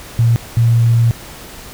sine tone bursts at uneven times, 116.54 Hz, A#2, in tune, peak -8 dBFS, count 2, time 0.19-0.36 / 0.57-1.11 s, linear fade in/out 0 ms, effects pink hiss -34 dBFS RMS until 1.73 s

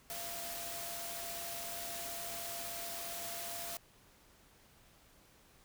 sine tone in noise, 684 Hz, F5, 36 cents flat, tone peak -47 dBFS, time 0.1-3.77 s, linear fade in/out 0 ms, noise white, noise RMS -43 dBFS, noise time 0.1-3.77 s, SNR -7 dB, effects pink hiss -64 dBFS RMS until 5.64 s

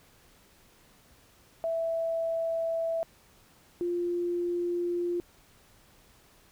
sine tone pair in turn, 659.3 / 349.3 Hz, E5 / F4, 0 / 0 cents, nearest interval major seventh, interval 1100 cents, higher first, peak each -27 dBFS, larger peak neither, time 1.64-3.03 / 3.81-5.2 s, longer neither, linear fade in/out 0 ms, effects pink hiss -60 dBFS RMS until 6.51 s

